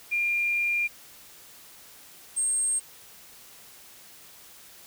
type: tone pair in turn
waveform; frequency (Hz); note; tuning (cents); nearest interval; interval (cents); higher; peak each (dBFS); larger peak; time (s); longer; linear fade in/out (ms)
sine; 2400 / 8486; D7 / C9; +37 / +23; octave + minor seventh; 2186; second; -23; neither; 0.11-0.88 / 2.36-2.8; first; 20
effects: white hiss -50 dBFS RMS until 4.86 s